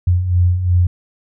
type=beating tone pair; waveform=sine; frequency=87 / 89.8 Hz; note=F2 / F2; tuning=-6 / +49 cents; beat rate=2.8 Hz; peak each=-19 / -12 dBFS; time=0.07-0.87 s; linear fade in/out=5 ms; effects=none